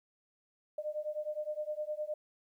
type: beating tone pair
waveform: sine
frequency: 601 / 610.7 Hz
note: D5 / D#5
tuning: +40 / -32 cents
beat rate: 9.7 Hz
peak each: -38 / -38 dBFS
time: 0.78-2.14 s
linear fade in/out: 5 ms
effects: 12-bit